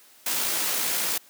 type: noise with amplitude modulation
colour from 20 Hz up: white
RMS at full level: -25 dBFS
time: 0.26-1.18 s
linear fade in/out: 5 ms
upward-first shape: sine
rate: 58.3 Hz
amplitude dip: 25%
effects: white hiss -54 dBFS RMS until 1.29 s + high-pass 200 Hz 12 dB/octave